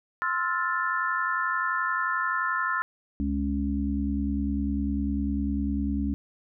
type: chord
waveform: sine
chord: F major seventh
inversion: second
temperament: equal with one note detuned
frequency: 1046.5 / 1318.5 / 1409.9 / 1760 Hz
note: C6 / E6 / F6 / A6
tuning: 0 / 0 / +16 / 0 cents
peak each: -30 dBFS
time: 0.22-2.82 s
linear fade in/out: 0 ms
type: harmonic tone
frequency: 70 Hz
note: C#2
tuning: 18 cents sharp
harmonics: 1 / 3 / 4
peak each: -29 / -29 / -29 dBFS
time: 3.2-6.14 s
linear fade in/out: 0 ms
effects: none